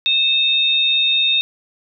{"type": "tone pair together", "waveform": "sine", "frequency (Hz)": [2624, 3681], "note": ["E7", "A#7"], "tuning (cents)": [-9, -23], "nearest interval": "tritone", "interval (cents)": 586, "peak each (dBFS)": [-20, -14], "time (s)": [0.06, 1.41], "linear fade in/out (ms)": 0, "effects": []}